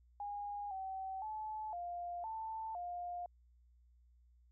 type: tone with pitch steps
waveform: sine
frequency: 818 / 765 / 863 / 700 / 886 / 706 Hz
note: G#5 / G5 / A5 / F5 / A5 / F5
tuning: -26 / -42 / -34 / +4 / +12 / +19 cents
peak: -40 dBFS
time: 0.2-3.26 s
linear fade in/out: 2 ms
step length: 510 ms
effects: added 60 Hz sine -64 dBFS peak until 4.51 s